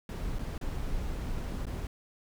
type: noise with dropouts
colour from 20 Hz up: brown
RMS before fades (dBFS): -34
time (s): 0.09-1.87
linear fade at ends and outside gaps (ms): 2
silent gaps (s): 0.387-0.391 / 0.58-0.612 / 1.655-1.667
effects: none